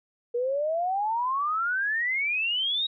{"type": "exponential sweep", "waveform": "sine", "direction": "up", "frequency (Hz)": [470, 3832], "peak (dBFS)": -24, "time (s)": [0.34, 2.87], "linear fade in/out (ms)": 10, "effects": []}